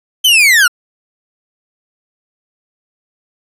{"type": "linear sweep", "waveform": "40% pulse", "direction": "down", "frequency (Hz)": [3136, 1357], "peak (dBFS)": -5, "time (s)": [0.24, 0.68], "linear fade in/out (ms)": 10, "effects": ["resampled to 32000 Hz"]}